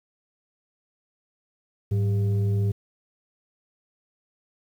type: tone with frequency modulation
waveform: sine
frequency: 103.83 Hz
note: G#2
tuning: in tune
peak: -20 dBFS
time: 1.91-2.72 s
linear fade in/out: 10 ms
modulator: 294 Hz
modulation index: 0.4
effects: 9-bit